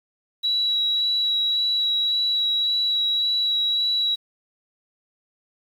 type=tone with vibrato; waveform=sine; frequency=3900 Hz; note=B7; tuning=23 cents flat; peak=-19 dBFS; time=0.43-4.16 s; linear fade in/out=20 ms; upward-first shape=sine; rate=1.8 Hz; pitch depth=11 cents each way; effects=8-bit